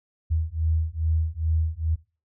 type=beating tone pair; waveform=sine; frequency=79 / 81.4 Hz; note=D#2 / E2; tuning=+27 / -21 cents; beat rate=2.4 Hz; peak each=-25 dBFS; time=0.3-1.96 s; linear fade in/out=20 ms; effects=noise-tail reverb RT60 0.3 s tail -18 dB re dry